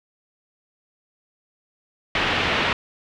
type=low-pass noise; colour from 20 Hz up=white; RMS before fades=-22 dBFS; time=2.15-2.73 s; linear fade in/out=2 ms; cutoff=3100 Hz; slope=24 dB/octave; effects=none